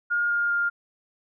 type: tone with pitch steps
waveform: sine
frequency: 1421 / 1412.8 / 1404.7 Hz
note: F6 / F6 / F6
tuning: +30 / +20 / +10 cents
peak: -21 dBFS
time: 0.1-0.7 s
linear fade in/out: 20 ms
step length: 200 ms
effects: none